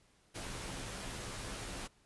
pink noise with comb filter, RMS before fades -43 dBFS, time 0.34-1.88 s, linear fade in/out 20 ms, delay 13 ms, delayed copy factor -0.5, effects pink hiss -69 dBFS RMS until 2.05 s + resampled to 24000 Hz

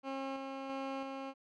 15% pulse tone with tremolo, 270 Hz, C#4, 45 cents flat, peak -31 dBFS, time 0.03-1.34 s, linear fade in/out 50 ms, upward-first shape square, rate 1.5 Hz, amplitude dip 30%, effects low-pass 3000 Hz 12 dB/octave

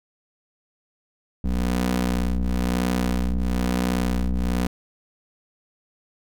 25% pulse ring-modulated tone, 61.74 Hz, B1, in tune, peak -14 dBFS, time 1.44-4.67 s, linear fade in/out 5 ms, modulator 124 Hz, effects none

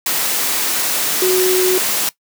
sine tone in noise, 369.4 Hz, F#4, 3 cents flat, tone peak -12 dBFS, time 1.22-1.78 s, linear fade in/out 2 ms, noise white, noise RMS -18 dBFS, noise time 0.06-2.09 s, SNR +3 dB, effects noise-tail reverb RT60 0.1 s tail -18 dB re dry + high-pass 200 Hz 12 dB/octave

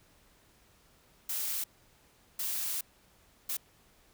blue noise bursts at uneven times, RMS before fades -34 dBFS, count 3, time 1.29-1.64 / 2.39-2.81 / 3.49-3.57 s, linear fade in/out 5 ms, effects pink hiss -64 dBFS RMS until 4.13 s

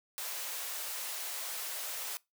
white high-pass noise, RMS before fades -39 dBFS, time 0.18-2.17 s, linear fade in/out 0 ms, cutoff 470 Hz, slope 24 dB/octave, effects noise-tail reverb RT60 0.2 s tail -22 dB re dry

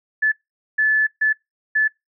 sine tone bursts at uneven times, 1734 Hz, A6, 26 cents flat, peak -14 dBFS, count 4, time 0.22-0.32 / 0.78-1.07 / 1.21-1.33 / 1.75-1.88 s, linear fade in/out 10 ms, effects noise-tail reverb RT60 0.2 s tail -24 dB re dry

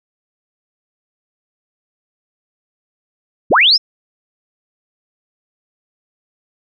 sine linear sweep, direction up, 48.7 to 5470 Hz, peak -7 dBFS, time 3.5-3.78 s, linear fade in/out 20 ms, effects none

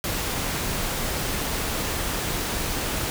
pink noise, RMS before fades -27 dBFS, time 0.04-3.1 s, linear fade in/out 0 ms, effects none

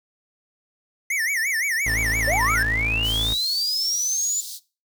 square tone with vibrato, 2008 Hz, B6, 28 cents sharp, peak -22 dBFS, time 1.1-2.63 s, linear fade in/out 5 ms, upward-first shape sine, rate 5.8 Hz, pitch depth 230 cents each way
30% pulse tone, 54.8 Hz, A1, 6 cents flat, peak -23 dBFS, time 1.86-3.34 s, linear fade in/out 5 ms
sine linear sweep, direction up, 521 to 7130 Hz, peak -21 dBFS, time 2.27-4.41 s, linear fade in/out 10 ms
pink high-pass noise, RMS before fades -35 dBFS, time 3.02-4.6 s, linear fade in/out 50 ms, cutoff 3800 Hz, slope 48 dB/octave
effects noise-tail reverb RT60 0.3 s tail -18 dB re dry

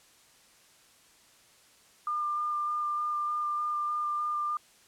sine tone with vibrato, 1200 Hz, D6, 37 cents sharp, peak -28 dBFS, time 2.07-4.57 s, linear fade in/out 2 ms, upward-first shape square, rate 3.3 Hz, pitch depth 8 cents each way, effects white hiss -60 dBFS RMS until 4.87 s + low-pass 10000 Hz 12 dB/octave

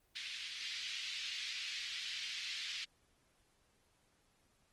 white band-pass noise, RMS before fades -43 dBFS, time 0.15-2.85 s, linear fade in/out 10 ms, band 2100 to 4500 Hz, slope 24 dB/octave, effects pink hiss -74 dBFS RMS until 4.72 s + Opus 24 kbps

